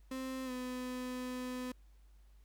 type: tone with pitch glide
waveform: 35% pulse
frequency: 261.6 to 252 Hz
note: C4 to B3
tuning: 0 to +35 cents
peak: -37 dBFS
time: 0.11-1.72 s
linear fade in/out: 5 ms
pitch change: -65 cents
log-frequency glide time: 0.45-0.51 s
effects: added 50 Hz sine -58 dBFS peak until 2.44 s + pink hiss -75 dBFS RMS until 2.44 s